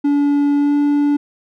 triangle tone with pitch glide, 286.9 to 289.6 Hz, D4 to D4, -40 to -24 cents, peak -10 dBFS, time 0.04-1.17 s, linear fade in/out 10 ms, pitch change +16 cents, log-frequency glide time 0.56-0.75 s, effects none

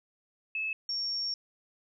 sine tone pair in turn, 2600 / 5509 Hz, E7 / F8, -24 / -25 cents, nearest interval octave + minor second, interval 1299 cents, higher second, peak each -30 / -30 dBFS, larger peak neither, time 0.55-0.73 / 0.89-1.34 s, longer second, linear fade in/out 2 ms, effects 12-bit

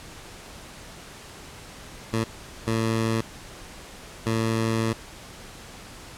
15% pulse tone bursts at uneven times, 112.5 Hz, A2, 39 cents sharp, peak -16 dBFS, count 3, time 2.13-2.24 / 2.67-3.21 / 4.26-4.93 s, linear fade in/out 5 ms, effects pink hiss -43 dBFS RMS until 6.17 s + low-pass 10000 Hz 12 dB/octave

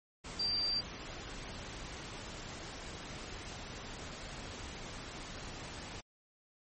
sine tone in noise, 4699 Hz, D8, in tune, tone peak -31 dBFS, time 0.39-0.81 s, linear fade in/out 10 ms, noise pink, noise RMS -45 dBFS, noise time 0.24-6.01 s, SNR +11 dB, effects MP3 32 kbps

